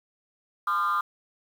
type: tone with frequency modulation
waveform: sine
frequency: 1209 Hz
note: D6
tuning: 50 cents sharp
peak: -21 dBFS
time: 0.67-1.01 s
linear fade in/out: 5 ms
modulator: 181 Hz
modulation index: 0.83
effects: tanh soft clip ceiling -20 dBFS + 8-bit